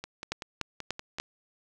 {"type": "two click trains", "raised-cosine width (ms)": 0.2, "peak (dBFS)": [-13, -20], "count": [4, 7], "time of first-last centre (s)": [[0.32, 1.2], [0.04, 1.185]], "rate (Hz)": [3.41, 5.24], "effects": []}